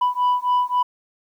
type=beating tone pair; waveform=sine; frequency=988 / 991.7 Hz; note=B5 / B5; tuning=0 / +7 cents; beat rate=3.7 Hz; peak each=-18 dBFS; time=0.01-0.83 s; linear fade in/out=10 ms; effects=tanh soft clip ceiling -14 dBFS + 9-bit